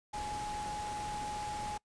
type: tone in noise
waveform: sine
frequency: 838 Hz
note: G#5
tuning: 15 cents sharp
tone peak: -37 dBFS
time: 0.13-1.78 s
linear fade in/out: 10 ms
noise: pink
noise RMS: -44 dBFS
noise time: 0.13-1.78 s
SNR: +4 dB
effects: noise-tail reverb RT60 0.1 s tail -23 dB re dry + resampled to 22050 Hz